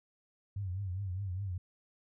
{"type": "tone with vibrato", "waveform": "sine", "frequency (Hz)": 95, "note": "F#2", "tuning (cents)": 46, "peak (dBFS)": -34, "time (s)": [0.56, 1.58], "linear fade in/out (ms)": 5, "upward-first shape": "triangle", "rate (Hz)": 4.9, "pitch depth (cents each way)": 140, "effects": []}